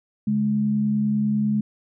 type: tone pair together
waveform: sine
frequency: 140 / 210.1 Hz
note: C#3 / G#3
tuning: +18 / +20 cents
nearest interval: perfect fifth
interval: 702 cents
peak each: -28 / -19 dBFS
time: 0.27-1.61 s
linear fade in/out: 5 ms
effects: none